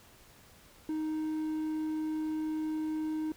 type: tone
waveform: triangle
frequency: 311.6 Hz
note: D#4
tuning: 3 cents sharp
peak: -29 dBFS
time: 0.89-3.32 s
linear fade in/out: 2 ms
effects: pink hiss -58 dBFS RMS until 3.36 s